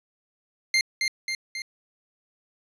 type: tone with echo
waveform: 25% pulse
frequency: 2102 Hz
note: C7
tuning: 7 cents sharp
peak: -15 dBFS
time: 0.74-0.81 s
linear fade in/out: 2 ms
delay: 270 ms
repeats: 3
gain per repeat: -4 dB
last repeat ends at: 1.62 s
effects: resampled to 24000 Hz